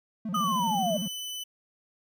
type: tone with vibrato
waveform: triangle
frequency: 197.7 Hz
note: G3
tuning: 15 cents sharp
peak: -28 dBFS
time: 0.25-1.08 s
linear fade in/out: 5 ms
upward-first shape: square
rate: 13 Hz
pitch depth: 190 cents each way
type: tone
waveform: sawtooth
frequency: 3003 Hz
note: F#7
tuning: 25 cents sharp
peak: -31 dBFS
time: 0.34-1.44 s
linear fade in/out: 10 ms
type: linear sweep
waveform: sine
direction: down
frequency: 1260 to 595 Hz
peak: -25 dBFS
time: 0.34-0.97 s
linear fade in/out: 5 ms
effects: none